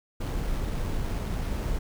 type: noise with sample-and-hold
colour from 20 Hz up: brown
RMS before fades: -29 dBFS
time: 0.2-1.79 s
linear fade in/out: 10 ms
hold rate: 7350 Hz
effects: none